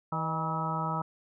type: harmonic tone with a mistuned harmonic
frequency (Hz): 161.1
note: E3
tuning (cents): -39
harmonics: 1 / 2 / 3 / 4 / 5 / 6 / 7 / 8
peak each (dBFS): -33 / -44 / -45 / -41 / -38 / -35 / -44 / -34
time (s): 0.12-1.02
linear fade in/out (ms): 5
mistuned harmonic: 4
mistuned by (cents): -58
effects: none